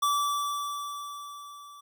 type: tone with level ramp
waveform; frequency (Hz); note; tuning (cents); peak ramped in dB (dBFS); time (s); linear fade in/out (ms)
square; 1158; D6; -25; -23 to -47; 0.02-1.81; 10
effects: none